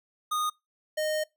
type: tone pair in turn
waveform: square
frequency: 1233 / 616.5 Hz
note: D#6 / D#5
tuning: -16 / -16 cents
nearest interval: octave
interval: 1200 cents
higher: first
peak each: -27 dBFS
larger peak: neither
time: 0.31-0.5 / 0.97-1.24 s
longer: second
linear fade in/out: 10 ms
effects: noise-tail reverb RT60 0.2 s tail -23 dB re dry